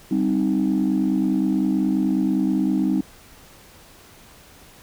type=chord; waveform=sine; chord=C minor; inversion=second; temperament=equal; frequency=196 / 261.6 / 311.1 Hz; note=G3 / C4 / Eb4; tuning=0 / 0 / 0 cents; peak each=-21 dBFS; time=0.11-3.01 s; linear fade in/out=5 ms; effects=tanh soft clip ceiling -12 dBFS + pink hiss -48 dBFS RMS until 4.82 s